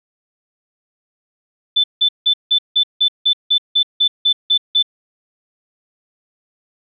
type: tone bursts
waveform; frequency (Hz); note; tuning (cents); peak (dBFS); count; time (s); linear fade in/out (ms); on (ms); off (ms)
sine; 3520; A7; 0; -10; 13; 1.76-4.827; 10; 79; 170
effects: none